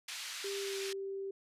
white band-pass noise, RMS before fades -43 dBFS, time 0.08-0.93 s, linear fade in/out 5 ms, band 1700 to 5200 Hz, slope 12 dB/octave
sine tone with pitch glide, 397 to 390.6 Hz, G4 to G4, +22 to -6 cents, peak -37 dBFS, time 0.44-1.31 s, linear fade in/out 5 ms, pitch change -28 cents, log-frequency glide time 0.59-0.79 s
effects resampled to 32000 Hz

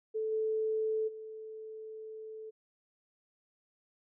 sine tone with level steps, 437.6 Hz, A4, 9 cents flat, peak -31 / -29 / -42 dBFS, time 0.14-2.51 s, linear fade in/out 20 ms, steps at 0.31 / 1.07 s, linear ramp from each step 20 ms, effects none

